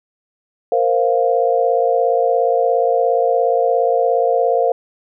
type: chord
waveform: sine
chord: Bb suspended second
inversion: none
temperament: equal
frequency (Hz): 466.2 / 523.3 / 698.5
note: Bb4 / C5 / F5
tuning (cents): 0 / 0 / 0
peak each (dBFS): -17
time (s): 0.72-4.72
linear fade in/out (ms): 2
effects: none